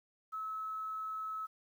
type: tone with quantisation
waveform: sine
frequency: 1295 Hz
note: E6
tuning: 31 cents flat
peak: -37 dBFS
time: 0.32-1.47 s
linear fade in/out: 20 ms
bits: 11
effects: none